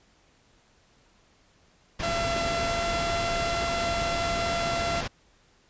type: low-pass noise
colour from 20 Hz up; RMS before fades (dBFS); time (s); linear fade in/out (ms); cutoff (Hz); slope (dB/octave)
pink; -32; 1.99-5.08; 10; 5700; 24
type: tone with pitch glide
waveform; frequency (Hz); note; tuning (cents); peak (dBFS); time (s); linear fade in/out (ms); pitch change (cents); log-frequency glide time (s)
sawtooth; 677 to 681.3; E5 to F5; +46 to -43; -23; 2.03-5.01; 5; +11; 2.4-2.94
effects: pink hiss -62 dBFS RMS until 5.69 s + resampled to 16000 Hz